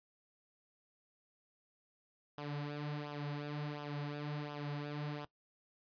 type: tone with flanger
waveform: sawtooth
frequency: 146.83 Hz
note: D3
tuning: in tune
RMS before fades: -41 dBFS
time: 2.38-5.25 s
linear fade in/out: 0 ms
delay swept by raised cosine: 0.46 to 5.86 ms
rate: 1.4 Hz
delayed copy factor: -0.7
effects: noise-tail reverb RT60 0.1 s tail -19 dB re dry + resampled to 11025 Hz